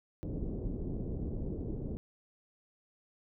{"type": "low-pass noise", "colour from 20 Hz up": "pink", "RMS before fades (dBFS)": -37, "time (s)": [0.23, 1.97], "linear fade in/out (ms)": 0, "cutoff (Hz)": 430, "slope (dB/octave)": 24, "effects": []}